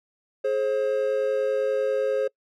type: tone pair together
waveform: triangle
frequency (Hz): 423.8 / 534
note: G#4 / C5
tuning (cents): +35 / +35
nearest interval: major third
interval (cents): 400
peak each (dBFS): -24 / -21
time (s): 0.44-2.28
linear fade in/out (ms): 10
effects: noise-tail reverb RT60 0.1 s tail -26 dB re dry